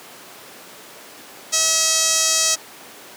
sawtooth tone with band-pass filter, 643 Hz, E5, 43 cents flat, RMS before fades -18 dBFS, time 1.52-2.56 s, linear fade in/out 20 ms, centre 6400 Hz, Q 2.7, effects pink hiss -40 dBFS RMS until 3.16 s + high-pass 300 Hz 12 dB/octave

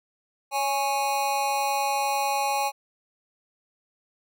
square tone with amplitude modulation, 829 Hz, G#5, 3 cents flat, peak -20 dBFS, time 0.51-2.72 s, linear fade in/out 50 ms, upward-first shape sine, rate 269 Hz, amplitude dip 85%, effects none

